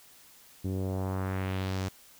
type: tone with low-pass filter sweep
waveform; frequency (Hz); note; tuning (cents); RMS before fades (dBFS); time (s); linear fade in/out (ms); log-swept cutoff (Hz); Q
sawtooth; 94.6; F#2; +39; -32; 0.64-1.89; 10; 310 to 7500; 1.5
effects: white hiss -56 dBFS RMS until 2.19 s